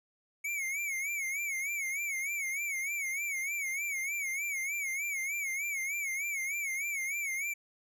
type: tone with vibrato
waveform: square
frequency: 2228 Hz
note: C#7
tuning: 8 cents sharp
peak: -33 dBFS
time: 0.44-7.54 s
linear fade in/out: 10 ms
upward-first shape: sine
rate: 3.3 Hz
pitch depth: 110 cents each way
effects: none